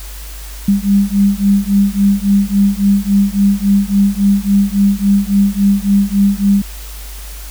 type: beating tone pair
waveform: sine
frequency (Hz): 197.9 / 201.5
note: G3 / G3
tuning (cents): +17 / +48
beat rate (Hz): 3.6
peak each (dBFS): -12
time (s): 0.68-6.62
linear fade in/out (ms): 5
effects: added 50 Hz sine -27 dBFS peak until 7.5 s + white hiss -34 dBFS RMS until 7.5 s